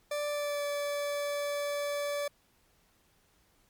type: tone with pitch glide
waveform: 40% pulse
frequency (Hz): 587.3 to 577.5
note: D5 to D5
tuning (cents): 0 to -29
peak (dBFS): -30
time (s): 0.11-2.28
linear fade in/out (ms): 5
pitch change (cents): -29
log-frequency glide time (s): 0.29-0.64
effects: pink hiss -68 dBFS RMS until 3.69 s + MP3 96 kbps